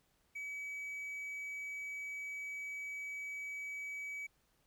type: tone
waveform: triangle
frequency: 2280 Hz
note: C#7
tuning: 48 cents sharp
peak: -39 dBFS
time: 0.35-4.27 s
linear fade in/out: 10 ms
effects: pink hiss -75 dBFS RMS until 4.66 s